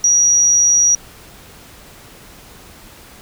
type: tone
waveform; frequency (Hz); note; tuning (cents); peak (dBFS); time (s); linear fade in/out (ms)
sine; 5770; F#8; -44; -9; 0.04-0.95; 2
effects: pink hiss -41 dBFS RMS until 3.21 s